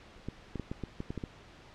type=clicks; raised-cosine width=3 ms; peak=-23 dBFS; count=9; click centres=0.286 / 0.557 / 0.597 / 0.715 / 0.837 / 1.004 / 1.105 / 1.177 / 1.238 s; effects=pink hiss -54 dBFS RMS until 1.74 s + low-pass 4000 Hz 12 dB/octave